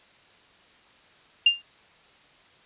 sine tone with exponential decay, 2800 Hz, F7, 4 cents sharp, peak -11 dBFS, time 1.46-1.62 s, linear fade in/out 5 ms, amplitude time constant 33 ms, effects white hiss -56 dBFS RMS until 2.65 s + resampled to 8000 Hz

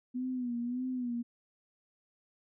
sine tone with vibrato, 246.9 Hz, B3, in tune, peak -32 dBFS, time 0.14-1.23 s, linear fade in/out 20 ms, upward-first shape sine, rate 1.7 Hz, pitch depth 71 cents each way, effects none

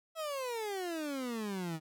30% pulse exponential sweep, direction down, 660 to 154.5 Hz, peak -33 dBFS, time 0.15-1.8 s, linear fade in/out 50 ms, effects none

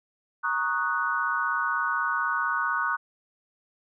sine chord, D# minor seventh, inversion second, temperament equal, 932.3 / 1108.7 / 1244.5 / 1480 Hz, A#5 / C#6 / D#6 / F#6, 0 / 0 / 0 / 0 cents, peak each -33 / -30 / -30 / -27 dBFS, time 0.43-2.97 s, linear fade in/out 20 ms, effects none

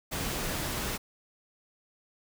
pink noise, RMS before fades -33 dBFS, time 0.11-0.98 s, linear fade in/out 20 ms, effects none

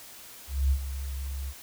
sine tone with ADSR envelope, 67.9 Hz, C#2, 35 cents flat, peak -19 dBFS, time 0.47-1.54 s, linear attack 240 ms, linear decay 70 ms, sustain -12 dB, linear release 54 ms, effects white hiss -47 dBFS RMS until 1.62 s

